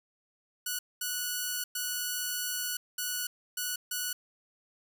5% pulse tone bursts at uneven times, 1473 Hz, F#6, 8 cents flat, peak -20 dBFS, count 6, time 0.66-0.79 / 1.01-1.64 / 1.75-2.77 / 2.98-3.27 / 3.57-3.76 / 3.91-4.13 s, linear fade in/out 5 ms, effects none

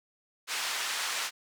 pink band-pass noise, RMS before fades -33 dBFS, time 0.47-1.31 s, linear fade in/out 50 ms, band 1300 to 7900 Hz, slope 12 dB/octave, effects none

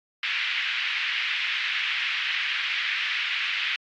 white band-pass noise, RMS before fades -27 dBFS, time 0.23-3.76 s, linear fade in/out 2 ms, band 1800 to 3000 Hz, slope 24 dB/octave, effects low-pass 5000 Hz 12 dB/octave + AAC 64 kbps

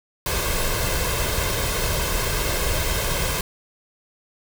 pink noise with comb filter, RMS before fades -23 dBFS, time 0.26-3.41 s, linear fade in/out 2 ms, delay 1.9 ms, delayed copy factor +0.6, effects none

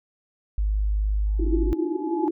sine tone, 51.6 Hz, G#1, 10 cents flat, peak -20 dBFS, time 0.58-1.73 s, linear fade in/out 0 ms
sine tone with exponential growth, 852 Hz, G#5, 44 cents sharp, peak -26 dBFS, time 1.26-2.28 s, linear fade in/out 0 ms, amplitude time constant 220 ms
white band-pass noise, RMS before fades -26 dBFS, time 1.39-2.31 s, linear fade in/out 5 ms, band 310 to 350 Hz, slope 96 dB/octave
effects none

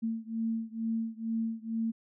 sine beating tone pair, 224.8 / 227 Hz, A3 / A#3, +37 / -46 cents, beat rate 2.2 Hz, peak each -33 / -34 dBFS, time 0.02-1.92 s, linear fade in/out 20 ms, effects none

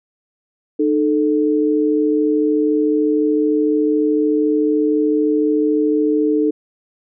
sine tone pair together, 304.3 / 438 Hz, D#4 / A4, -38 / -8 cents, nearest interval tritone, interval 630 cents, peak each -15 / -17 dBFS, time 0.79-6.51 s, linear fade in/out 10 ms, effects none

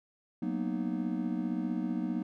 triangle chord, B major seventh, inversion second, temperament just, 185.21 / 231.5 / 246.9 / 308.7 Hz, F#3 / A#3 / B3 / D#4, +2 / -12 / 0 / -14 cents, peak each -34 dBFS, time 0.42-2.23 s, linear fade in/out 5 ms, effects none

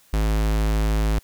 square tone, 53.3 Hz, G#1, 46 cents sharp, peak -19 dBFS, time 0.13-1.19 s, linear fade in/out 5 ms, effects white hiss -56 dBFS RMS until 1.23 s

